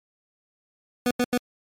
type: tone bursts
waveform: 25% pulse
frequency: 245.8 Hz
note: B3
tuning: 8 cents flat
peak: -16 dBFS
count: 3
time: 1.06-1.377 s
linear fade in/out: 2 ms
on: 49 ms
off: 85 ms
effects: MP3 64 kbps